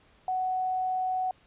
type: tone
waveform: sine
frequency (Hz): 744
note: F#5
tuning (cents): +9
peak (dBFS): -26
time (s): 0.28-1.31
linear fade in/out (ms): 2
effects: pink hiss -61 dBFS RMS until 1.46 s + resampled to 8000 Hz